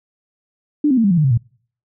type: tone with pitch steps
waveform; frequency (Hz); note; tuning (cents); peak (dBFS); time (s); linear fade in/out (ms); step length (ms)
sine; 296.4 / 259.5 / 227.2 / 198.97 / 174.22 / 152.54 / 133.57 / 116.95; D4 / C4 / A#3 / G3 / F3 / D#3 / C3 / A#2; +16 / -14 / -44 / +26 / -4 / -34 / +36 / +6; -11; 0.84-1.376; 5; 67
effects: noise-tail reverb RT60 0.5 s tail -26 dB re dry